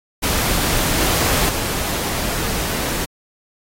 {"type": "noise with level steps", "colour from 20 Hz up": "pink", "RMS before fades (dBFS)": [-18, -23], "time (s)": [0.22, 3.06], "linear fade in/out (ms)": 20, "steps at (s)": 1.49, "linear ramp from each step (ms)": 2, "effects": ["AAC 48 kbps"]}